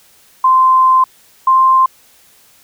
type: tone pair in turn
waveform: sine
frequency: 1039 / 1048.6 Hz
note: C6 / C6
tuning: -12 / +3 cents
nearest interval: unison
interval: 15 cents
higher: second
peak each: -6 dBFS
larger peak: neither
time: 0.44-1.04 / 1.47-1.86 s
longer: first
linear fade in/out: 5 ms
effects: white hiss -48 dBFS RMS until 2.63 s